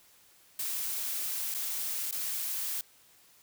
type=noise with dropouts; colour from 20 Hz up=blue; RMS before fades=-34 dBFS; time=0.59-2.81 s; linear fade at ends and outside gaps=2 ms; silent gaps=1.542-1.547 / 2.111-2.125 s; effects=white hiss -61 dBFS RMS until 3.42 s